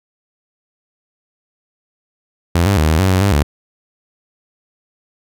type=tone with pitch steps; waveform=sawtooth; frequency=85.3 / 99.7 / 77.5 / 79.2 / 94.9 / 93 / 100.1 / 72.8 Hz; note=F2 / G2 / D#2 / D#2 / F#2 / F#2 / G2 / D2; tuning=-40 / +30 / -6 / +31 / +44 / +9 / +37 / -15 cents; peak=-7 dBFS; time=2.55-3.43 s; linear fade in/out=5 ms; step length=110 ms; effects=none